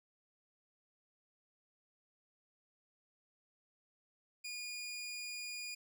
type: tone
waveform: 20% pulse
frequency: 2440 Hz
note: D#7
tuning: 34 cents flat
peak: -37 dBFS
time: 4.44-5.75 s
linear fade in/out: 10 ms
effects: none